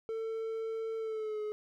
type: tone with pitch glide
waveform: triangle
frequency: 447.4 to 424 Hz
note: A4 to G#4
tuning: +29 to +36 cents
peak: -32 dBFS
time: 0.09-1.52 s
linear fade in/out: 0 ms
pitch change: -93 cents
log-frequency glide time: 0.98-1.41 s
effects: none